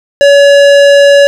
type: tone with tanh clipping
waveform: sine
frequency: 566 Hz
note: C#5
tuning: 36 cents sharp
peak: -3 dBFS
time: 0.21-1.27 s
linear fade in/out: 0 ms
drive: 18 dB
effects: none